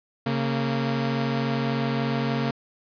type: tone pair together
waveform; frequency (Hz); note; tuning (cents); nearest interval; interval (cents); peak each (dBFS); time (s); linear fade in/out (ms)
sawtooth; 136.8 / 230.1; C#3 / A#3; -23 / -22; major sixth; 901; -22; 0.26-2.51; 5
effects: resampled to 11025 Hz + 9-bit